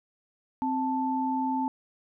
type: tone pair together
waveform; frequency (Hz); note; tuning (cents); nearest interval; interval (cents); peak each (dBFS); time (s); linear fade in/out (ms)
sine; 261.6 / 880; C4 / A5; 0 / 0; octave + major sixth; 2100; -28; 0.62-1.68; 0
effects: none